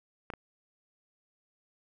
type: clicks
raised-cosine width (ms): 0.5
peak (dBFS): -22 / -25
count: 2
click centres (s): 0.302 / 0.337
effects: none